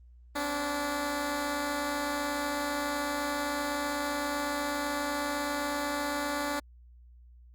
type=tone pair together; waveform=10% pulse; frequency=261.5 / 289.4 Hz; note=C4 / D4; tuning=-1 / -25 cents; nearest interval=major second; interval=176 cents; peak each=-31 / -22 dBFS; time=0.35-6.6 s; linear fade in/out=10 ms; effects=added 60 Hz sine -51 dBFS peak until 7.54 s + Opus 32 kbps